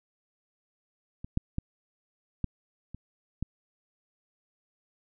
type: clicks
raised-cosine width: 5 ms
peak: -26 / -13 / -17 / -16 / -28 / -18 dBFS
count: 6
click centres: 1.245 / 1.374 / 1.584 / 2.443 / 2.946 / 3.426 s
effects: none